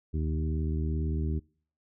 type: harmonic tone with a mistuned harmonic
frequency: 77.78 Hz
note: D#2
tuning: in tune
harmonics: 1 / 2 / 3 / 4 / 5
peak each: -28 / -34 / -38 / -40 / -42 dBFS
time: 0.13-1.4 s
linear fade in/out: 20 ms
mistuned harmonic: 1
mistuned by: -37 cents
effects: noise-tail reverb RT60 0.5 s tail -26 dB re dry